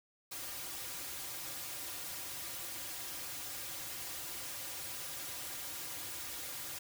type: noise with comb filter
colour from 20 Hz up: white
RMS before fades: -43 dBFS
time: 0.31-6.79 s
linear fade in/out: 10 ms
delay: 4.6 ms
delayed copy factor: -0.9
effects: none